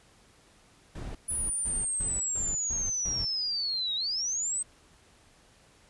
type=noise bursts; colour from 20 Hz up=brown; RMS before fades=-38 dBFS; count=7; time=0.95-3.25 s; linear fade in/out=5 ms; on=200 ms; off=150 ms
type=linear two-way sweep; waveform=sine; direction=down then up; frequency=9956 to 3729 to 8350 Hz; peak=-28 dBFS; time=1.28-4.63 s; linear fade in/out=10 ms; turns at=3.95 s
effects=pink hiss -60 dBFS RMS until 5.89 s + resampled to 24000 Hz